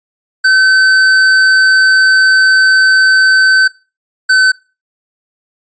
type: tone pair in turn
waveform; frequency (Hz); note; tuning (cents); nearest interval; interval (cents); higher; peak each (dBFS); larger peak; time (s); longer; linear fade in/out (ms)
square; 1532 / 1523.4; G6 / G6; -40 / -50; unison; 10; first; -6; neither; 0.44-3.68 / 4.29-4.52; first; 10
effects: noise-tail reverb RT60 0.3 s tail -20 dB re dry + resampled to 16000 Hz